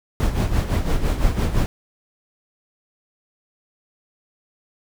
brown noise with tremolo, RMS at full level -17 dBFS, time 0.2-1.66 s, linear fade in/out 0 ms, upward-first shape sine, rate 5.9 Hz, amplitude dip 65%, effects none

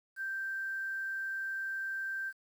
sine tone with quantisation, 1568 Hz, G6, in tune, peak -34 dBFS, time 0.16-2.33 s, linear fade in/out 50 ms, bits 10, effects none

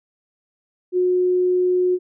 sine tone, 363 Hz, F#4, 33 cents flat, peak -15 dBFS, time 0.92-1.99 s, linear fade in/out 50 ms, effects none

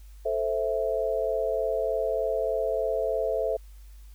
sine chord, A minor, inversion none, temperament equal, 440 / 523.3 / 659.3 Hz, A4 / C5 / E5, 0 / 0 / 0 cents, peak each -29 / -29 / -28 dBFS, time 0.25-3.57 s, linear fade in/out 10 ms, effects added 50 Hz sine -44 dBFS peak until 4.14 s + white hiss -62 dBFS RMS until 4.14 s

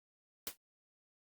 white noise with exponential decay, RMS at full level -35 dBFS, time 0.47-0.57 s, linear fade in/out 1 ms, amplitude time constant 20 ms, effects Opus 48 kbps

